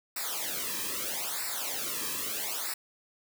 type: noise with flanger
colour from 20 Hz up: white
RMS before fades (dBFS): -34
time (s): 0.16-2.74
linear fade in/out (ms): 5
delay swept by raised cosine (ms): 0.31 to 1.41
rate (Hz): 0.78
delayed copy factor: -0.9
effects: none